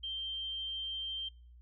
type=tone; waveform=sine; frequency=3147 Hz; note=G7; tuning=6 cents sharp; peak=-36 dBFS; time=0.03-1.29 s; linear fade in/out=10 ms; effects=noise-tail reverb RT60 0.5 s tail -24 dB re dry + added 60 Hz sine -53 dBFS peak until 1.61 s